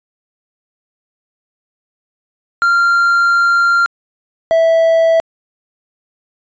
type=tone pair in turn; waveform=triangle; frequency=1387 / 656.3 Hz; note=F6 / E5; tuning=-12 / -8 cents; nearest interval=octave + minor second; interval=1296 cents; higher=first; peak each=-7 / -6 dBFS; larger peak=second; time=2.62-3.86 / 4.51-5.2 s; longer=first; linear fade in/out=0 ms; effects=resampled to 16000 Hz